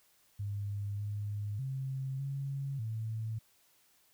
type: tone with pitch steps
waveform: sine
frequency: 101.5 / 103.3 / 133.4 / 137.9 / 111.1 Hz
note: G#2 / G#2 / C3 / C#3 / A2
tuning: -39 / -9 / +34 / -9 / +17 cents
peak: -34 dBFS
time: 0.39-3.39 s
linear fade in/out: 10 ms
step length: 600 ms
effects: white hiss -68 dBFS RMS until 4.13 s